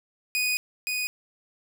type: tone pair in turn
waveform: sawtooth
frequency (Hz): 2483 / 2483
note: D#7 / D#7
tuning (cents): -4 / -4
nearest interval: unison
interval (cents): 0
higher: neither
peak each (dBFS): -20 / -23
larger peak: first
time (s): 0.35-0.57 / 0.87-1.07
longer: first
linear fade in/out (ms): 0
effects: none